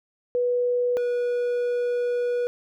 sine / triangle tone pair in turn, 490 / 486.1 Hz, B4 / B4, -14 / -28 cents, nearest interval unison, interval 14 cents, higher first, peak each -20 dBFS, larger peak neither, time 0.35-0.97 / 0.97-2.47 s, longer second, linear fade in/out 0 ms, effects none

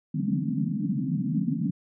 pink band-pass noise, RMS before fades -27 dBFS, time 0.14-1.71 s, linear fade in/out 10 ms, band 140 to 280 Hz, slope 96 dB/octave, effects none

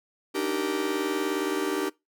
45% pulse chord, Eb major seventh, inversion third, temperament just, 291.7 / 311.1 / 388.9 / 466.7 Hz, D4 / Eb4 / G4 / Bb4, -12 / 0 / -14 / +2 cents, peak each -32 / -32 / -29 / -35 dBFS, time 0.34-1.9 s, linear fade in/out 20 ms, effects noise-tail reverb RT60 0.2 s tail -22 dB re dry

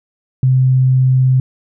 sine tone, 129.7 Hz, C3, 15 cents flat, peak -8 dBFS, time 0.43-1.4 s, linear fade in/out 2 ms, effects none

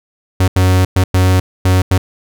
45% pulse tone bursts at uneven times, 92.5 Hz, F#2, in tune, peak -8 dBFS, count 6, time 0.4-0.48 / 0.56-0.85 / 0.96-1.04 / 1.14-1.4 / 1.65-1.82 / 1.91-1.98 s, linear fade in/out 5 ms, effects none

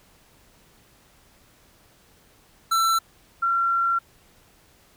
square / sine tone pair in turn, 1339 / 1367.1 Hz, E6 / F6, +27 / -37 cents, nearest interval unison, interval 36 cents, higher second, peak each -19 dBFS, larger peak neither, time 2.71-2.99 / 3.42-3.99 s, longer second, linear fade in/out 10 ms, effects pink hiss -57 dBFS RMS until 4.96 s

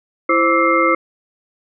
sine tone cluster, 333.4 / 524 / 1167 / 1309 / 2113 Hz, E4 / C5 / D6 / E6 / C7, +20 / +2 / -11 / -13 / +16 cents, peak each -18 dBFS, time 0.29-0.95 s, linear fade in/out 5 ms, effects none

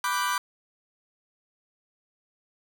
40% pulse chord, G major seventh, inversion first, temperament equal, 987.8 / 1174.7 / 1480 / 1568 Hz, B5 / D6 / F#6 / G6, 0 / 0 / 0 / 0 cents, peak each -28 / -28 / -33 / -32 dBFS, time 0.04-0.38 s, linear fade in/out 2 ms, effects none

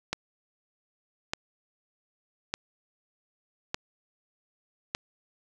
click train, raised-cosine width 0.2 ms, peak -11 dBFS, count 5, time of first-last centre 0.13-4.949 s, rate 0.83 Hz, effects none

